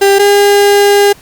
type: tone pair in turn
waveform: 35% pulse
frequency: 396.4 / 405.2 Hz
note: G4 / G#4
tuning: +19 / -43 cents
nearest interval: unison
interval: 38 cents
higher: second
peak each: -3 dBFS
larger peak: neither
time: 0.01-0.19 / 0.19-1.13 s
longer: second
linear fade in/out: 10 ms
effects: pink hiss -40 dBFS RMS until 1.21 s + Opus 48 kbps